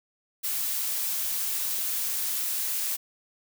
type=noise; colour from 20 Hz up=blue; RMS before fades=-29 dBFS; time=0.43-2.97 s; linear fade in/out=20 ms; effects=none